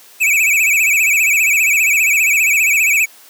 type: tone with vibrato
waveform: square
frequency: 2431 Hz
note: D#7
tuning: 41 cents flat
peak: -11 dBFS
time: 0.2-3.06 s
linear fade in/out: 20 ms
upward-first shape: sine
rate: 15 Hz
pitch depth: 140 cents each way
effects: white hiss -43 dBFS RMS until 3.29 s + high-pass 300 Hz 12 dB/octave